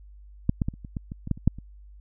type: clicks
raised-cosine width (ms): 5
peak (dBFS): -8 / -11 / -14 / -30 / -27 / -18 / -22 / -21 / -11 / -28 / -6 / -27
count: 12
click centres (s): 0.494 / 0.618 / 0.685 / 0.739 / 0.848 / 0.968 / 1.119 / 1.274 / 1.313 / 1.375 / 1.476 / 1.586
effects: added 50 Hz sine -45 dBFS peak until 2 s